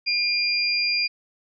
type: tone pair together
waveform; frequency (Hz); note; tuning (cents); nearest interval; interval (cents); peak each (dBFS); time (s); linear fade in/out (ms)
sine; 2400 / 4800; D7 / D8; +37 / +37; octave; 1200; -23; 0.06-1.08; 20
effects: none